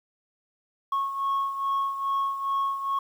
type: beating tone pair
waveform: sine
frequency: 1097 / 1099.4 Hz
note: C#6 / C#6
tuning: -18 / -15 cents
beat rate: 2.4 Hz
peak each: -24 / -30 dBFS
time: 0.92-2.99 s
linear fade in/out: 5 ms
effects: tanh soft clip ceiling -21 dBFS + 9-bit